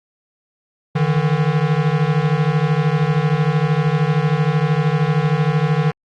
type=beating tone pair; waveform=square; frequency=146.83 / 159.83 Hz; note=D3 / D#3; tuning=0 / +47 cents; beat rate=13 Hz; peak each=-18 dBFS; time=0.95-5.92 s; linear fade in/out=10 ms; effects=low-pass 3000 Hz 12 dB/octave + Opus 48 kbps